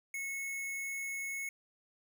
sine tone with sample-and-hold, 2191 Hz, C#7, 21 cents flat, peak -36 dBFS, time 0.14-1.49 s, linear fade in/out 2 ms, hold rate 8820 Hz, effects none

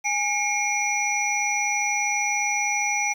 sine tone cluster, 825 / 2168 / 2375 / 5860 Hz, G#5 / C#7 / D7 / F#8, -12 / -39 / +19 / -18 cents, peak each -27 dBFS, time 0.04-3.14 s, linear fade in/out 20 ms, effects 8-bit

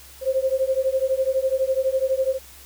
sine beating tone pair, 522 / 534 Hz, C5 / C5, -4 / +35 cents, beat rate 12 Hz, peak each -22 dBFS, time 0.21-2.39 s, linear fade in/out 50 ms, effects added 66 Hz sine -49 dBFS peak until 2.65 s + white hiss -46 dBFS RMS until 2.65 s

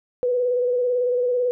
sine tone with vibrato, 493.9 Hz, B4, in tune, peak -18 dBFS, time 0.23-1.51 s, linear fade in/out 0 ms, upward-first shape square, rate 18 Hz, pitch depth 27 cents each way, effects none

